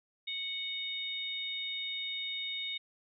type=harmonic tone; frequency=740 Hz; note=F#5; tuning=in tune; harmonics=3 / 4 / 5; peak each=-41 / -46 / -36 dBFS; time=0.27-2.78 s; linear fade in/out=10 ms; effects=none